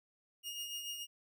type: tone with tremolo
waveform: sawtooth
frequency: 2851 Hz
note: F7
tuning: 35 cents sharp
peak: -35 dBFS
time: 0.43-1.07 s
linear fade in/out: 50 ms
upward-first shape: triangle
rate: 6.9 Hz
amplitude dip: 50%
effects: none